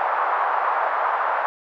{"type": "band-pass noise", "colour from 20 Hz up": "white", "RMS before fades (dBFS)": -22, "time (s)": [0, 1.46], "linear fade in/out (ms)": 0, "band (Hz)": [700, 1200], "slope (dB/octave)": 24, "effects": []}